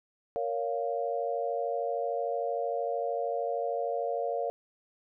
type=chord; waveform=sine; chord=Bb minor; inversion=none; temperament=just; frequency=466.2 / 559.4 / 699.2 Hz; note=Bb4 / Db5 / F5; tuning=0 / +16 / +2 cents; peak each=-33 dBFS; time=0.36-4.5 s; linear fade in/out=0 ms; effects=none